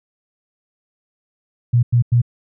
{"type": "tone bursts", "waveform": "sine", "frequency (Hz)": 120.1, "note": "B2", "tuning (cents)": -48, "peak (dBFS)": -10, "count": 3, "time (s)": [1.73, 2.218], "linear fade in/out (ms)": 10, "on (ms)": 100, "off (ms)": 94, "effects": []}